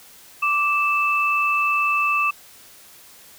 sine tone pair together, 1170.9 / 2637 Hz, D6 / E7, -6 / 0 cents, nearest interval octave + major second, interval 1406 cents, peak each -20 dBFS, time 0.42-2.31 s, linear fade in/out 10 ms, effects white hiss -47 dBFS RMS until 3.38 s

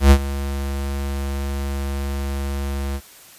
square tone with ADSR envelope, 69.3 Hz, C#2, in tune, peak -6 dBFS, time 0-3.01 s, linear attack 110 ms, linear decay 68 ms, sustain -17 dB, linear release 56 ms, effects white hiss -45 dBFS RMS until 3.38 s + resampled to 32000 Hz

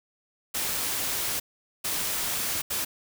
white noise bursts at uneven times, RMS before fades -29 dBFS, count 3, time 0.54-1.4 / 1.84-2.62 / 2.7-2.85 s, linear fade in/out 10 ms, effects none

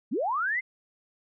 sine linear sweep, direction up, 174.5 to 2117 Hz, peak -25 dBFS, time 0.11-0.61 s, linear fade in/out 20 ms, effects none

